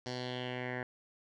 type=tone with low-pass filter sweep; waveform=10% pulse; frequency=125.2 Hz; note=B2; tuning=24 cents sharp; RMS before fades=-39 dBFS; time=0.06-0.83 s; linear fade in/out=2 ms; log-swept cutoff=5200 to 1700 Hz; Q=3.4; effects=none